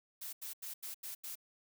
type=noise bursts; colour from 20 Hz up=blue; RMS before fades=-44 dBFS; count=6; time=0.21-1.355 s; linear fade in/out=10 ms; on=120 ms; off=85 ms; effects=none